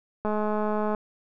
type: click train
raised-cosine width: 1 ms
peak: -15 dBFS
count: 149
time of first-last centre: 0.25-0.948 s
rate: 212 Hz
effects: none